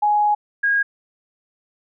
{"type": "tone pair in turn", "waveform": "sine", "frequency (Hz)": [835, 1634.7], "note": ["G#5", "G#6"], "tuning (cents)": [9, -28], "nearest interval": "octave", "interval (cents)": 1163, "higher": "second", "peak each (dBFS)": [-14, -15], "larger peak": "first", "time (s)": [[0.02, 0.35], [0.63, 0.83]], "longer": "first", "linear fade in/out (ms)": 10, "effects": []}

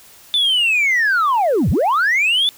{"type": "linear two-way sweep", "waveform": "sine", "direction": "down then up", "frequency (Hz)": [3549, 61.6, 3549], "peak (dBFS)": -11, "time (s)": [0.34, 2.49], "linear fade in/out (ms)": 0, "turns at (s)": 1.7, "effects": ["tanh soft clip ceiling -11 dBFS", "white hiss -45 dBFS RMS until 2.57 s"]}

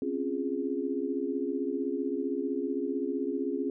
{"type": "chord", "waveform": "sine", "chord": "Db major seventh", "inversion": "third", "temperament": "equal", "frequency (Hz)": [261.6, 277.2, 349.2, 415.3], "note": ["C4", "Db4", "F4", "Ab4"], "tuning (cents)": [0, 0, 0, 0], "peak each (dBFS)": [-35, -33, -35, -34], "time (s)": [0.02, 3.7], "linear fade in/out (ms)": 2, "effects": []}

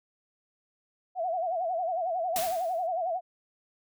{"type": "tone with vibrato", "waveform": "sine", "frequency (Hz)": 698.5, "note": "F5", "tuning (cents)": 0, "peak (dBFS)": -27, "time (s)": [1.15, 3.21], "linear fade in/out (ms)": 50, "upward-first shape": "sine", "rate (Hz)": 11, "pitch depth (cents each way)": 130}
{"type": "noise with exponential decay", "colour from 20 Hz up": "white", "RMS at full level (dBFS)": -30, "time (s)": [2.36, 2.87], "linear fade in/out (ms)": 0, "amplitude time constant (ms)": 110}
{"effects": []}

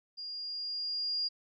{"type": "tone with level ramp", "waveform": "sine", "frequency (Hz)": 4827, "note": "D8", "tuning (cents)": 47, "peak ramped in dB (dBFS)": [-39, -29], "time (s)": [0.17, 1.29], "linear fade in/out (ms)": 20, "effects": []}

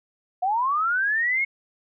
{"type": "linear sweep", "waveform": "sine", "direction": "up", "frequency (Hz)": [707, 2197], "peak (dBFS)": -20, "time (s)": [0.42, 1.45], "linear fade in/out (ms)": 10, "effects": []}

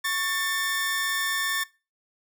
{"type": "tone pair together", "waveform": "sawtooth", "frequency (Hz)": [1108.7, 1782.5], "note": ["C#6", "A6"], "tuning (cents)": [0, 22], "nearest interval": "minor sixth", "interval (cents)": 822, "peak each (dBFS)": [-28, -22], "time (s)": [0.04, 1.64], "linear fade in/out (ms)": 10, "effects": ["noise-tail reverb RT60 0.3 s tail -22 dB re dry"]}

